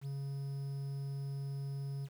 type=tone with quantisation; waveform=triangle; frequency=138.59 Hz; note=C#3; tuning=in tune; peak=-35 dBFS; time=0.01-2.09 s; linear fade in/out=50 ms; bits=10; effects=none